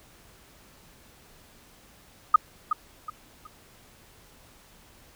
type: tone with echo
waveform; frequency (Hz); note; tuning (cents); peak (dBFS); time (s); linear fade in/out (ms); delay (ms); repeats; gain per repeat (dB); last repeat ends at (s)
sine; 1244.5; D#6; 0; -10; 2.34-2.36; 5; 370; 3; -10; 3.47
effects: pink hiss -55 dBFS RMS until 5.15 s